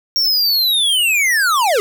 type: linear sweep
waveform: square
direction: down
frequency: 5588 to 392 Hz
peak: -13 dBFS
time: 0.16-1.8 s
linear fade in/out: 0 ms
effects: none